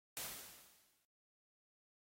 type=noise with exponential decay; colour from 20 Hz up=white; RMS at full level=-42 dBFS; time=0.17-1.05 s; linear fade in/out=0 ms; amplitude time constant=190 ms; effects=AAC 48 kbps